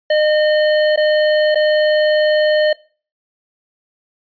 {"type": "tone with dropouts", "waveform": "square", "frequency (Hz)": 610, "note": "D#5", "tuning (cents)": -34, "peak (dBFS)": -12, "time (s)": [0.1, 2.73], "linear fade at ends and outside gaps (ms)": 5, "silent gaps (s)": [[0.961, 0.974], [1.547, 1.555]], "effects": ["noise-tail reverb RT60 0.4 s tail -22 dB re dry", "resampled to 11025 Hz"]}